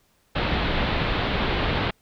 pink low-pass noise, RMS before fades -24 dBFS, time 0.35-1.91 s, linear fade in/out 10 ms, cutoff 4000 Hz, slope 48 dB/octave, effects pink hiss -64 dBFS RMS until 2.01 s

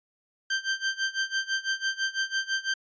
sawtooth tone with tremolo, 1568 Hz, G6, in tune, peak -20 dBFS, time 0.5-2.74 s, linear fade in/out 5 ms, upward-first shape sine, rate 6 Hz, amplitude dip 90%, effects resampled to 16000 Hz

